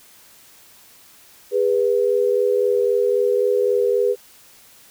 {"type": "tone pair together", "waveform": "sine", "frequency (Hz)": [407.6, 491.4], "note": ["G#4", "B4"], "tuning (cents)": [-32, -9], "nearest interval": "minor third", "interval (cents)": 323, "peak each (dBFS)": -18, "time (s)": [1.51, 4.16], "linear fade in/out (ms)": 50, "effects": ["white hiss -49 dBFS RMS until 4.9 s"]}